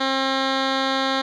10% pulse tone with low-pass filter, 267.4 Hz, C4, 38 cents sharp, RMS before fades -22 dBFS, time 0-1.22 s, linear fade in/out 10 ms, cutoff 3700 Hz, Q 2.3, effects none

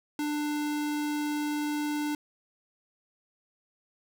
square tone, 296.9 Hz, D4, 19 cents sharp, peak -29 dBFS, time 0.19-2.15 s, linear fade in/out 2 ms, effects none

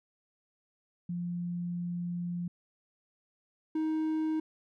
sine / triangle tone pair in turn, 174.61 / 314.3 Hz, F3 / D#4, 0 / +18 cents, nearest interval minor seventh, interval 1018 cents, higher second, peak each -32 / -26 dBFS, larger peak second, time 1.09-2.48 / 3.75-4.4 s, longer first, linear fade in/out 5 ms, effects none

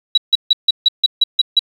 sine tone bursts, 3900 Hz, B7, 23 cents flat, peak -7 dBFS, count 9, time 0.15-1.593 s, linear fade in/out 5 ms, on 27 ms, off 150 ms, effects 7-bit

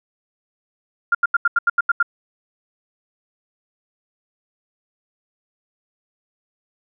sine tone bursts, 1400 Hz, F6, 4 cents sharp, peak -12 dBFS, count 9, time 1.12-2.028 s, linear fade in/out 5 ms, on 28 ms, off 82 ms, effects none

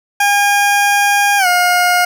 20% pulse tone with pitch glide, 811 to 714.2 Hz, G#5 to F5, -41 to +39 cents, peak -5 dBFS, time 0.2-2.05 s, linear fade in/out 5 ms, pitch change -220 cents, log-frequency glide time 1.38-1.47 s, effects none

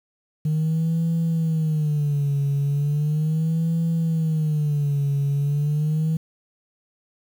sine tone with vibrato, 152.7 Hz, D#3, 32 cents flat, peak -17 dBFS, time 0.45-6.17 s, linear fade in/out 5 ms, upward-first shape sine, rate 0.37 Hz, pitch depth 140 cents each way, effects tanh soft clip ceiling -17 dBFS + 8-bit

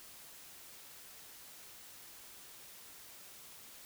silence, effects white hiss -54 dBFS RMS until 3.85 s

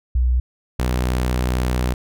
sine / sawtooth tone pair in turn, 61.74 / 62.24 Hz, B1 / B1, 0 / +14 cents, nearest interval unison, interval 14 cents, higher second, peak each -14 / -14 dBFS, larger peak neither, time 0.15-0.4 / 0.79-1.94 s, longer second, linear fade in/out 5 ms, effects none

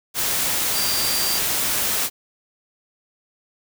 sine tone in noise, 4718 Hz, D8, 7 cents sharp, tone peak -25 dBFS, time 0.72-1.41 s, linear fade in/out 50 ms, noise white, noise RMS -22 dBFS, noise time 0.14-2.1 s, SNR -6 dB, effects none

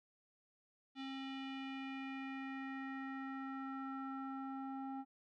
square tone with low-pass filter sweep, 268.5 Hz, C4, 45 cents sharp, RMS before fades -45 dBFS, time 0.95-5.05 s, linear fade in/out 50 ms, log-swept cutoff 3400 to 990 Hz, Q 3.2, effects none

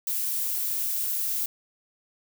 violet noise, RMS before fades -28 dBFS, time 0.07-1.46 s, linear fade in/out 2 ms, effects none

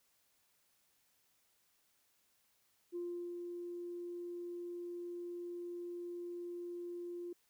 sine tone with ADSR envelope, 349.2 Hz, F4, in tune, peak -37 dBFS, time 2.92-7.33 s, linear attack 37 ms, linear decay 380 ms, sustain -4 dB, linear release 5 ms, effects tanh soft clip ceiling -34 dBFS + white hiss -75 dBFS RMS until 7.49 s

